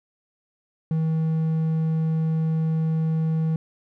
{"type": "tone", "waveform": "triangle", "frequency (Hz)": 160, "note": "D#3", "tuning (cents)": 49, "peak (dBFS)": -18, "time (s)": [0.91, 3.56], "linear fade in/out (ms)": 2, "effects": []}